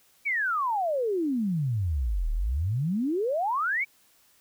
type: exponential two-way sweep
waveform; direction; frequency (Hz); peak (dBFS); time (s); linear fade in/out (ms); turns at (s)
sine; down then up; 2349 to 36 to 2349; -24; 0.25-3.85; 20; 2.31
effects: white hiss -62 dBFS RMS until 4.4 s

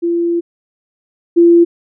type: tone pair in turn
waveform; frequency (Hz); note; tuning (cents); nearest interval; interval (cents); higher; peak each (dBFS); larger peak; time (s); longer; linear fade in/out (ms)
sine; 341.5 / 341.5; F4 / F4; -39 / -39; unison; 0; neither; -12 / -4; second; 0.02-0.41 / 1.36-1.65; first; 20
effects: none

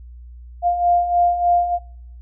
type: beating tone pair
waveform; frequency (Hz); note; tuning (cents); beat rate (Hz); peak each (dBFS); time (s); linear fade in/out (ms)
sine; 698.5 / 701.8; F5 / F5; 0 / +8; 3.3; -21 / -15; 0.62-1.79; 50
effects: noise-tail reverb RT60 0.7 s tail -23 dB re dry + added 60 Hz sine -36 dBFS peak until 2.21 s

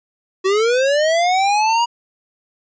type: linear sweep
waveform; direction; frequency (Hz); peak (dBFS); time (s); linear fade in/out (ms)
square; up; 370 to 959; -14; 0.44-1.86; 20
effects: resampled to 16000 Hz

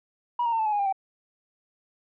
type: tone with pitch steps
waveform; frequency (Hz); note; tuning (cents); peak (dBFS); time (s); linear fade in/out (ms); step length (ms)
sine; 963 / 933.4 / 904.8 / 877 / 850 / 823.9 / 798.6 / 774.1; B5 / A#5 / A5 / A5 / G#5 / G#5 / G5 / G5; -44 / +2 / +48 / -6 / +40 / -14 / +32 / -22; -21; 0.39-0.926; 5; 67
effects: tanh soft clip ceiling -19 dBFS

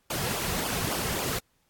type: noise with flanger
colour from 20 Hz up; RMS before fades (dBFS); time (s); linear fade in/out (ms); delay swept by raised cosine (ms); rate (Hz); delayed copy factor
pink; -30; 0.1-1.39; 5; 0.49 to 3.49; 3.6; -0.85
effects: pink hiss -70 dBFS RMS until 1.69 s + AAC 64 kbps

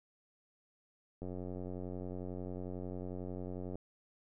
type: click train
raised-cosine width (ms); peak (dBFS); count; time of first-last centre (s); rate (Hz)
2; -30; 232; 1.22-3.756; 91.1
effects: none

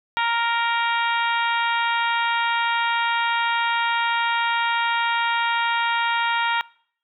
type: harmonic tone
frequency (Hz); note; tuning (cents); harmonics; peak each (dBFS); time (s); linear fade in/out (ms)
466.2; A#4; 0; 2 / 3 / 4 / 5 / 6 / 7 / 8; -22 / -26 / -28 / -30 / -32 / -33 / -34; 0.17-6.61; 0
effects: noise-tail reverb RT60 0.6 s tail -23 dB re dry

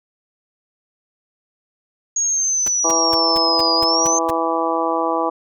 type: exponential two-way sweep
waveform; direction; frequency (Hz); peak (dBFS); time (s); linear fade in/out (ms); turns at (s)
sine; down then up; 6645 to 4863 to 6360; -16; 2.16-4.19; 5; 3.75
type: noise bursts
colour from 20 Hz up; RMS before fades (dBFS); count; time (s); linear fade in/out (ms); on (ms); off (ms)
pink; -29; 8; 2.66-4.306; 5; 22; 210
type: harmonic tone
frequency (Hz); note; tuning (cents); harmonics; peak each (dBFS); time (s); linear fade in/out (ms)
164.81; E3; 0; 2 / 3 / 4 / 5 / 6 / 7; -24 / -24 / -24 / -24 / -24 / -24; 2.84-5.3; 10
effects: none

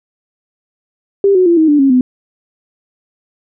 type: tone with pitch steps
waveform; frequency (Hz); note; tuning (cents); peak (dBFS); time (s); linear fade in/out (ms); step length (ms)
sine; 396.8 / 368.1 / 341.5 / 316.8 / 293.8 / 272.6 / 252.9; G4 / F#4 / F4 / D#4 / D4 / C#4 / B3; +21 / -9 / -39 / +31 / +1 / -29 / +41; -6; 1.24-2.01; 2; 110
effects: none

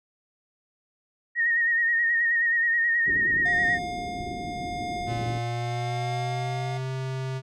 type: tone with vibrato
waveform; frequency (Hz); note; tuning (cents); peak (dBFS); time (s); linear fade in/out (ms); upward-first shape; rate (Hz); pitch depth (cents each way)
sine; 1864.7; A#6; 0; -20; 1.35-3.79; 50; sine; 9.4; 39
type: low-pass noise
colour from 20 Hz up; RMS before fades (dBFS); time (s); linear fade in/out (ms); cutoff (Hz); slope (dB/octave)
white; -37; 3.06-5.39; 20; 400; 48
type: tone with tremolo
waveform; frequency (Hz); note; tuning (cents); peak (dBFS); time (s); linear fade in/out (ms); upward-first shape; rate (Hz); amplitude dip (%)
square; 710; F5; +28; -30; 3.45-6.78; 10; triangle; 0.83; 40
type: tone with pitch glide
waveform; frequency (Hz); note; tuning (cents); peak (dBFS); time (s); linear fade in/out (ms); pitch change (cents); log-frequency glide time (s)
square; 116.54 to 131.57; A#2 to C3; 0 to +10; -29; 5.06-7.42; 50; +210; 5.25-6.9
effects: low-pass 6000 Hz 12 dB/octave

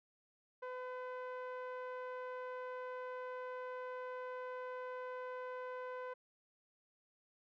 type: tone with low-pass filter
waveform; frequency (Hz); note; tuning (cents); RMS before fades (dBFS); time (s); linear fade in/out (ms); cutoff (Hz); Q
sawtooth; 505; B4; +39; -45; 0.62-6.14; 10; 1400; 1.3
effects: none

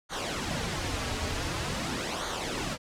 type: noise with flanger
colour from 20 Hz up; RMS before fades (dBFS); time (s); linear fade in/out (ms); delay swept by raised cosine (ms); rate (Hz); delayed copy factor
pink; -32; 0.09-2.78; 50; 0.38 to 5.88; 0.46; -0.65
effects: low-pass 7000 Hz 12 dB/octave

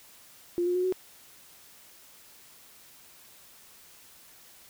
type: tone with pitch steps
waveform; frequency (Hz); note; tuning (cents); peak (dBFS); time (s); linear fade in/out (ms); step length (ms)
sine; 349.2 / 356.3 / 363.6 / 371; F4 / F4 / F#4 / F#4; 0 / +35 / -30 / +5; -24; 0.58-0.924; 0; 86
effects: white hiss -54 dBFS RMS until 4.69 s

